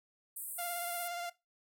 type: band-pass noise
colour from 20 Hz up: pink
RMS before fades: -43 dBFS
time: 0.36-1.08 s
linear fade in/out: 5 ms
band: 8200 to 16000 Hz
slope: 96 dB/octave
type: tone with vibrato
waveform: sawtooth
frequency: 697 Hz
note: F5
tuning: 4 cents flat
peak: -34 dBFS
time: 0.58-1.3 s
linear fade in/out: 10 ms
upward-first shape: sine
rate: 17 Hz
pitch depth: 23 cents each way
effects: noise-tail reverb RT60 0.2 s tail -17 dB re dry